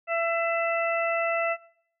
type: harmonic tone with a mistuned harmonic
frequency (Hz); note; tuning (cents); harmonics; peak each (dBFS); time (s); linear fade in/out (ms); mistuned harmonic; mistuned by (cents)
670; E5; +28; 1 / 2 / 3 / 4; -26 / -31 / -32 / -32; 0.07-1.57; 50; 4; -21
effects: noise-tail reverb RT60 0.7 s tail -21 dB re dry